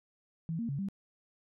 sine tone with pitch steps, 163.7 / 231.8 / 139.8 / 196.3 Hz, E3 / A#3 / C#3 / G3, -12 / -10 / +15 / +3 cents, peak -32 dBFS, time 0.49-0.886 s, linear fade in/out 0 ms, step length 99 ms, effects none

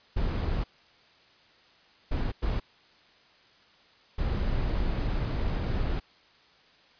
brown noise bursts at uneven times, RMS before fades -28 dBFS, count 4, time 0.16-0.64 / 2.11-2.32 / 2.42-2.6 / 4.18-6 s, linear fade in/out 10 ms, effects white hiss -59 dBFS RMS until 6.99 s + resampled to 11025 Hz

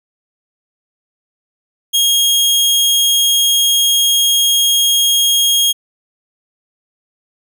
sawtooth tone, 3260 Hz, G#7, 33 cents flat, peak -7 dBFS, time 1.93-5.73 s, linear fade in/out 20 ms, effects none

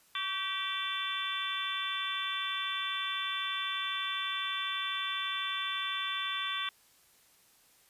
harmonic tone with a mistuned harmonic, 388 Hz, G4, 18 cents flat, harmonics 3 / 4 / 5 / 6 / 7 / 8 / 9, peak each -38 / -41 / -42 / -42 / -43 / -42 / -36 dBFS, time 0.15-6.69 s, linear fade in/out 2 ms, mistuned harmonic 3, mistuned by -39 cents, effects white hiss -64 dBFS RMS until 7.89 s + resampled to 32000 Hz

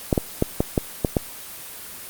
clicks, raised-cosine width 2 ms, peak -4 dBFS, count 7, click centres 0.128 / 0.178 / 0.424 / 0.605 / 0.778 / 1.048 / 1.168 s, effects white hiss -37 dBFS RMS until 2.09 s + Opus 24 kbps

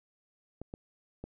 clicks, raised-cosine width 2 ms, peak -27 dBFS, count 3, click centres 0.616 / 0.739 / 1.24 s, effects none

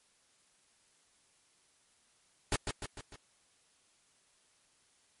pink noise with echo, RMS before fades -30 dBFS, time 2.52-2.56 s, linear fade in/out 2 ms, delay 150 ms, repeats 4, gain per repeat -5 dB, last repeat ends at 3.16 s, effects white hiss -69 dBFS RMS until 5.2 s + MP3 48 kbps

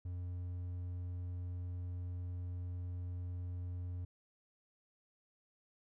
triangle tone, 89.1 Hz, F2, 35 cents sharp, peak -37 dBFS, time 0.05-4.05 s, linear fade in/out 5 ms, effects none

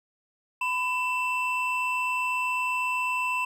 triangle tone pair together, 1002 / 2666 Hz, B5 / E7, +25 / +19 cents, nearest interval octave + perfect fourth, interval 1694 cents, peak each -26 dBFS, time 0.61-3.45 s, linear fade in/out 5 ms, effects none

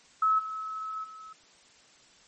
sine tone with level steps, 1293 Hz, E6, 34 cents flat, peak -21 / -33 / -43 dBFS, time 0.22-1.33 s, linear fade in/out 5 ms, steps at 0.38 / 1.03 s, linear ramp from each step 20 ms, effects white hiss -58 dBFS RMS until 2.27 s + MP3 32 kbps

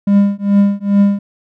triangle tone with tremolo, 201 Hz, G3, 44 cents sharp, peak -3 dBFS, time 0.07-1.19 s, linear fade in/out 5 ms, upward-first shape triangle, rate 2.4 Hz, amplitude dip 100%, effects none

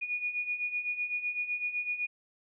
sine beating tone pair, 2448 / 2455.9 Hz, D#7 / D#7, -29 / -23 cents, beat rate 7.9 Hz, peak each -37 / -32 dBFS, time 0.01-2.07 s, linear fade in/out 20 ms, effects none

